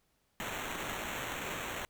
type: noise with sample-and-hold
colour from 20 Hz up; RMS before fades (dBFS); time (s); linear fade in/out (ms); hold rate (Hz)
blue; -39; 0.4-1.85; 0; 4900
effects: pink hiss -75 dBFS RMS until 1.89 s